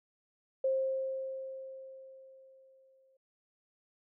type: tone with exponential decay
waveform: sine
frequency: 530 Hz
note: C5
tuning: 22 cents sharp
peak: -26 dBFS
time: 0.64-3.17 s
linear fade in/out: 5 ms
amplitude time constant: 550 ms
effects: none